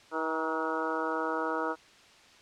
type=harmonic tone with a mistuned harmonic; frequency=160.2 Hz; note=E3; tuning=49 cents flat; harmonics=2 / 3 / 4 / 5 / 6 / 7 / 8 / 9; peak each=-36 / -35 / -38 / -41 / -36 / -41 / -36 / -38 dBFS; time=0.11-1.76 s; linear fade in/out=50 ms; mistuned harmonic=6; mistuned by=-30 cents; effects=white hiss -56 dBFS RMS until 2.41 s + low-pass 5000 Hz 12 dB/octave